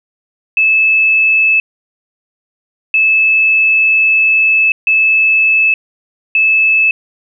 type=tone bursts at uneven times; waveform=sine; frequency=2611 Hz; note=E7; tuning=17 cents flat; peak=-7 dBFS; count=4; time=0.57-1.6 / 2.94-4.72 / 4.87-5.74 / 6.35-6.91 s; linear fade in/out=2 ms; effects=none